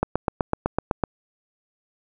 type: click train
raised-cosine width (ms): 1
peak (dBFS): -6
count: 9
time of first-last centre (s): 0.03-1.038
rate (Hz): 7.94
effects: none